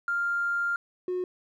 triangle tone pair in turn, 1396.9 / 363.6 Hz, F6 / F#4, 0 / -30 cents, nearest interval octave + major seventh, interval 2330 cents, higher first, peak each -21 / -24 dBFS, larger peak first, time 0.08-0.76 / 1.08-1.24 s, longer first, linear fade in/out 2 ms, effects tanh soft clip ceiling -23 dBFS

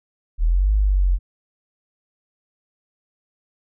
sine exponential two-way sweep, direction up then down, 38.15 to 52.2 to 43.62 Hz, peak -14 dBFS, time 0.38-1.19 s, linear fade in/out 50 ms, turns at 0.72 s, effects none

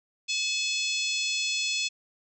harmonic tone, 858 Hz, A5, 44 cents flat, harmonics 3 / 4 / 5 / 6 / 7 / 8 / 9, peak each -30 / -32 / -34 / -36 / -37 / -38 / -39 dBFS, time 0.28-1.89 s, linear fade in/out 20 ms, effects none

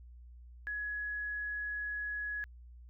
sine tone, 1681 Hz, G#6, 20 cents sharp, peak -35 dBFS, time 0.67-2.44 s, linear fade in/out 0 ms, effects added 60 Hz sine -50 dBFS peak until 2.89 s

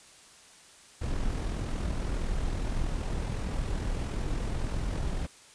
brown noise with amplitude modulation, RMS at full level -29 dBFS, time 1.01-5.27 s, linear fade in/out 10 ms, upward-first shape sine, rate 41.6 Hz, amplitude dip 40%, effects white hiss -54 dBFS RMS until 5.54 s + resampled to 22050 Hz

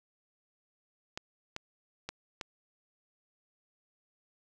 clicks, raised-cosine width 0.2 ms, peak -20 dBFS, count 4, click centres 1.175 / 1.564 / 2.09 / 2.412 s, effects none

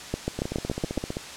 two click trains, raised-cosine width 2 ms, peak -12 / -16 dBFS, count 7 / 13, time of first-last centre 0.14-0.978 / 0.39-1.169 s, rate 7.16 / 15.4 Hz, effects white hiss -39 dBFS RMS until 1.36 s + low-pass 7000 Hz 12 dB/octave

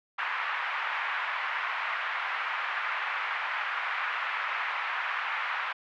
pink band-pass noise, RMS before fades -32 dBFS, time 0.18-5.73 s, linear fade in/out 10 ms, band 990 to 2400 Hz, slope 24 dB/octave, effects none

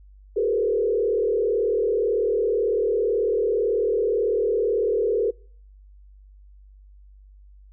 sine tone with frequency modulation, 439.3 Hz, A4, 3 cents flat, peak -19 dBFS, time 0.36-5.31 s, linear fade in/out 10 ms, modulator 38.1 Hz, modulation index 1.4, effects noise-tail reverb RT60 0.5 s tail -26 dB re dry + added 49 Hz sine -46 dBFS peak until 7.72 s

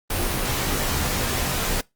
pink noise with comb filter, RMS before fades -24 dBFS, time 0.1-1.81 s, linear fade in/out 5 ms, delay 19 ms, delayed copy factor -0.95, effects noise-tail reverb RT60 0.2 s tail -23 dB re dry + Opus 32 kbps

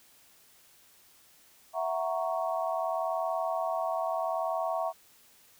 sine chord, F# dominant seventh, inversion third, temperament equal, 659.3 / 740 / 932.3 / 1108.7 Hz, E5 / F#5 / A#5 / C#6, 0 / 0 / 0 / 0 cents, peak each -31 / -34 / -37 / -36 dBFS, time 1.73-4.93 s, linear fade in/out 50 ms, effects white hiss -60 dBFS RMS until 5.59 s

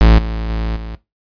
45% pulse tone with level steps, 55 Hz, A1, in tune, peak -5 / -19 / -17 / -25 dBFS, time 0.01-0.95 s, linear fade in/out 0 ms, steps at 0.18 / 0.49 / 0.76 s, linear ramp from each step 5 ms, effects noise-tail reverb RT60 0.2 s tail -17 dB re dry + resampled to 11025 Hz

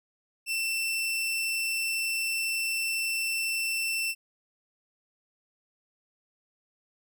sawtooth tone, 2682 Hz, E7, 29 cents sharp, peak -24 dBFS, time 0.46-4.15 s, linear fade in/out 50 ms, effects none

